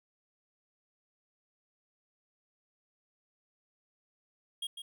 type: tone with echo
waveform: square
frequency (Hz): 3259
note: G#7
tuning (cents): -33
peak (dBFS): -35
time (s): 4.62-4.67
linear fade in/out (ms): 5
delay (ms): 150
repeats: 1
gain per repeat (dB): -7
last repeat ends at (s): 4.82
effects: none